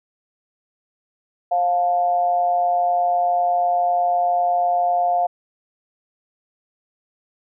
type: tone with amplitude modulation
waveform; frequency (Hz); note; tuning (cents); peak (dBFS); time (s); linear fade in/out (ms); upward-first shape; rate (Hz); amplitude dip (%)
sine; 705; F5; +16; -13; 1.51-5.27; 10; sine; 172; 60
effects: none